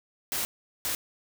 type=noise bursts at uneven times; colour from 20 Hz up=white; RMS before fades=-30 dBFS; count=2; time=0.32-0.45 / 0.85-0.95 s; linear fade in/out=0 ms; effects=none